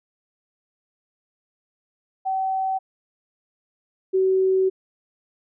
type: tone pair in turn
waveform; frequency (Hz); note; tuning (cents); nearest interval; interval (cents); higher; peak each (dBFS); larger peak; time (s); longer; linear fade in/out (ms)
sine; 764 / 378.5; G5 / F#4; -45 / +39; octave; 1216; first; -21 / -16; second; 2.25-2.79 / 4.13-4.7; second; 20
effects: none